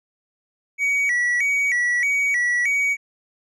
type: tone with vibrato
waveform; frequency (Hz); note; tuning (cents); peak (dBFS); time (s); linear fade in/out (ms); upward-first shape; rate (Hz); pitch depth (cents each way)
triangle; 2093; C7; 0; -16; 0.78-2.97; 50; square; 1.6; 130
effects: resampled to 24000 Hz